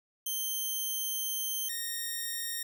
5% pulse tone pair in turn, 3136 / 1852.3 Hz, G7 / A#6, 0 / -12 cents, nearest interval major sixth, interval 912 cents, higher first, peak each -23 dBFS, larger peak neither, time 0.26-1.69 / 1.69-2.63 s, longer first, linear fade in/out 5 ms, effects none

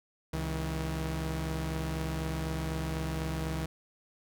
sawtooth tone pair together, 68.02 / 160.1 Hz, C#2 / D#3, -32 / +50 cents, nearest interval octave + minor third, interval 1482 cents, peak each -31 / -30 dBFS, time 0.33-3.66 s, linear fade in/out 5 ms, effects none

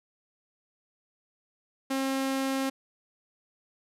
sawtooth tone, 268.2 Hz, C4, 43 cents sharp, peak -23 dBFS, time 1.9-2.7 s, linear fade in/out 10 ms, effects resampled to 32000 Hz

